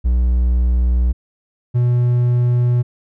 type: tone pair in turn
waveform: triangle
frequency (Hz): 61 / 122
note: B1 / B2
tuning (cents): -21 / -21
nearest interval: octave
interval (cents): 1200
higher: second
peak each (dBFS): -10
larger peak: neither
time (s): 0.04-1.13 / 1.74-2.83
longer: neither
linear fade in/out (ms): 20
effects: none